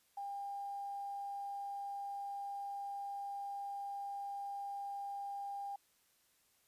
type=tone with quantisation; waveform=sine; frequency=801 Hz; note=G5; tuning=37 cents sharp; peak=-40 dBFS; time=0.17-5.76 s; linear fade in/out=5 ms; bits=11; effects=white hiss -73 dBFS RMS until 6.67 s + resampled to 32000 Hz